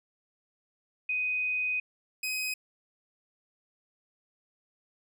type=tone pair in turn; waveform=sine / sawtooth; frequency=2500 / 2519 Hz; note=D#7 / D#7; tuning=+8 / +21 cents; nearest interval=unison; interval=13 cents; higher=second; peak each=-27 dBFS; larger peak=neither; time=1.09-1.8 / 2.23-2.54 s; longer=first; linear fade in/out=5 ms; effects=none